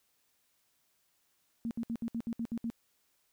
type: tone bursts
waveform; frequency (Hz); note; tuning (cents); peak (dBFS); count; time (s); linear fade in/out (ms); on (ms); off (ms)
sine; 231.4; A#3; -13; -32; 9; 1.65-2.701; 0; 59; 65
effects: white hiss -74 dBFS RMS until 3.32 s